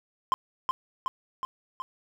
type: tone with echo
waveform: triangle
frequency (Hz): 1045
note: C6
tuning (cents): -2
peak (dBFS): -18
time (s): 0.32-0.34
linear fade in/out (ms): 0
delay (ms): 370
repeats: 4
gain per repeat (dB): -3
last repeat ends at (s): 1.82
effects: none